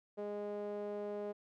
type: tone with band-pass filter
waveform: sawtooth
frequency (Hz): 206.3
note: G#3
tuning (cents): -11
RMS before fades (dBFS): -41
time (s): 0.17-1.33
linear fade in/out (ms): 20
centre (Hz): 510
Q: 5
effects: none